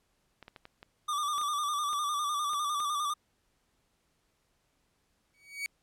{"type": "clicks", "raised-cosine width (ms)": 0.3, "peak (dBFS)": -31, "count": 10, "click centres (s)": [0.427, 0.481, 0.562, 0.654, 0.829, 1.381, 1.414, 1.931, 2.534, 2.803]}
{"type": "tone with vibrato", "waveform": "square", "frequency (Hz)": 1182, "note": "D6", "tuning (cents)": 11, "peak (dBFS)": -30, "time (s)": [1.08, 3.14], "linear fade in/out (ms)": 10, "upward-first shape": "square", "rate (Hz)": 9.9, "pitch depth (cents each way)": 47}
{"type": "tone with exponential growth", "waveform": "40% pulse", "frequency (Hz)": 2255, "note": "C#7", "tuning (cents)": 29, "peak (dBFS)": -29, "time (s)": [5.34, 5.66], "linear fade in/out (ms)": 0, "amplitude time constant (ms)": 69}
{"effects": ["pink hiss -74 dBFS RMS until 5.82 s", "low-pass 12000 Hz 12 dB/octave"]}